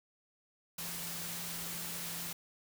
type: tone in noise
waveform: sine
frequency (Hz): 170.9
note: F3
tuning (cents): -37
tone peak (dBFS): -49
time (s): 0.78-2.33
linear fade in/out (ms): 5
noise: white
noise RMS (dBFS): -41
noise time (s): 0.78-2.33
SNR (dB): -11
effects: none